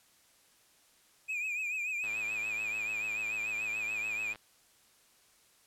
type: tone with vibrato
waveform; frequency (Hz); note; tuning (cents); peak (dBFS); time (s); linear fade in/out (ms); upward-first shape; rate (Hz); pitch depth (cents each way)
triangle; 2473; D#7; -11; -31; 1.28-4.34; 20; triangle; 6.9; 94
type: click train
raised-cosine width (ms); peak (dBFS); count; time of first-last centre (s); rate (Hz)
0.3; -32; 249; 2.04-4.358; 107
effects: white hiss -65 dBFS RMS until 5.66 s + low-pass 12000 Hz 12 dB/octave